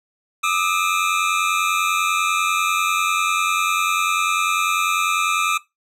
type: tone pair together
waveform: 25% pulse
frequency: 1200 / 1290.1 Hz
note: D6 / E6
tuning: +37 / -38 cents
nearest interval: minor second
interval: 125 cents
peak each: -17 dBFS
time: 0.43-5.58 s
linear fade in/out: 10 ms
effects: noise-tail reverb RT60 0.2 s tail -19 dB re dry + low-pass 11000 Hz 12 dB/octave